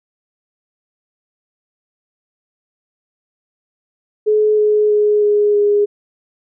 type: tone with pitch steps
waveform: sine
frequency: 426.3 / 422.6 / 419 / 415.4 / 411.8 Hz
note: G#4 / G#4 / G#4 / G#4 / G#4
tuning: +45 / +30 / +15 / 0 / -15 cents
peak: -10 dBFS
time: 4.26-5.86 s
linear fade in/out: 20 ms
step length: 320 ms
effects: none